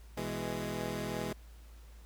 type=chord; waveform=15% pulse; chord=E major; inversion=second; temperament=equal with one note detuned; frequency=123.47 / 165.58 / 207.7 Hz; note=B2 / E3 / G#3; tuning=0 / +8 / 0 cents; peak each=-34 / -34 / -32 dBFS; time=0.17-1.33 s; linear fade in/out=5 ms; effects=added 56 Hz sine -50 dBFS peak until 2.05 s + pink hiss -63 dBFS RMS until 2.05 s